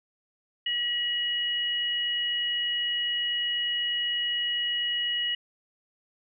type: tone pair together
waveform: sine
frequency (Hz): 1919.3 / 2908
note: B6 / F#7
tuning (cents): -50 / -31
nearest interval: perfect fifth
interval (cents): 719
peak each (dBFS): -33 / -26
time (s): 0.66-5.35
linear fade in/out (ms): 5
effects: none